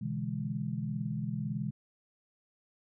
sine chord, E dominant seventh, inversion second, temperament equal with one note detuned, 124.91 / 146.83 / 164.81 / 207.7 Hz, B2 / D3 / E3 / G#3, +20 / 0 / 0 / 0 cents, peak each -37 / -39 / -38 / -37 dBFS, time 0.01-1.71 s, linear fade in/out 10 ms, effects none

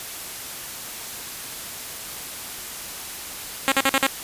5% pulse tone bursts, 270.4 Hz, C#4, 43 cents flat, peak -5 dBFS, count 5, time 3.68-4.067 s, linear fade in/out 0 ms, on 39 ms, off 48 ms, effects white hiss -34 dBFS RMS until 4.23 s + resampled to 32000 Hz

